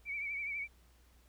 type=tone with vibrato; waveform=sine; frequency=2282 Hz; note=C#7; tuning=50 cents sharp; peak=-36 dBFS; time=0.05-0.68 s; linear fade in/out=50 ms; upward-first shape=triangle; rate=12 Hz; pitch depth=70 cents each way; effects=added 60 Hz sine -62 dBFS peak until 1.28 s + pink hiss -69 dBFS RMS until 1.28 s